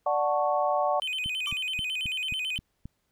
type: chord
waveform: sine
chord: D major seventh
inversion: none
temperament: equal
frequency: 587.3 / 740 / 880 / 1108.7 Hz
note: D5 / F#5 / A5 / C#6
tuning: 0 / 0 / 0 / 0 cents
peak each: -27 / -27 / -31 / -30 dBFS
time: 0.06-1 s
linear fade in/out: 5 ms
type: tone with vibrato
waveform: triangle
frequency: 2769 Hz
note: F7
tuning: 15 cents flat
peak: -27 dBFS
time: 1.02-2.58 s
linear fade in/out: 0 ms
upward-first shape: square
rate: 9.1 Hz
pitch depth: 180 cents each way
type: click train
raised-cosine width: 5 ms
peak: -26 dBFS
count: 7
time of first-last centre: 1.26-2.856 s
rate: 3.76 Hz
type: tone with exponential decay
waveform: 25% pulse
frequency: 1166 Hz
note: D6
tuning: 13 cents flat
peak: -30 dBFS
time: 1.47-1.64 s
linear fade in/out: 2 ms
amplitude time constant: 35 ms
effects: pink hiss -75 dBFS RMS until 3.11 s